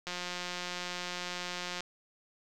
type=click train; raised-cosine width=0.2 ms; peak=-20 dBFS; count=310; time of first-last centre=0.07-1.806 s; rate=178 Hz; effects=none